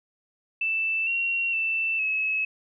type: tone with pitch steps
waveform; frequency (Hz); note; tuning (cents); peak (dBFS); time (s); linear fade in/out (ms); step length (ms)
sine; 2651 / 2741 / 2664 / 2579; E7 / F7 / E7 / E7; +9 / -33 / +18 / -39; -23; 0.61-2.45; 5; 460
effects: none